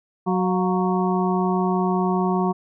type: harmonic tone with a mistuned harmonic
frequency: 185 Hz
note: F#3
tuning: in tune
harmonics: 1 / 2 / 4 / 5 / 6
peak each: -21 / -24 / -27 / -28 / -29 dBFS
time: 0.26-2.53 s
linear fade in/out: 20 ms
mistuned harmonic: 4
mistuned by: -56 cents
effects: none